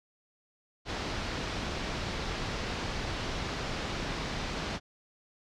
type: low-pass noise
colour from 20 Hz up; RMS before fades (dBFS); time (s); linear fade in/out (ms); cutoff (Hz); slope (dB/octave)
pink; -35; 0.85-4.8; 50; 5400; 24
effects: none